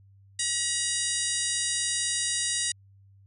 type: harmonic tone with a mistuned harmonic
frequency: 959 Hz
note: A#5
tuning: 49 cents sharp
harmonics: 2 / 3 / 4 / 5 / 6 / 7 / 8 / 9 / 10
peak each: -36 / -38 / -34 / -35 / -35 / -35 / -34 / -35 / -33 dBFS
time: 0.39-2.72 s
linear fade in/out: 5 ms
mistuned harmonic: 4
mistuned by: -15 cents
effects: added 98 Hz sine -53 dBFS peak until 3.26 s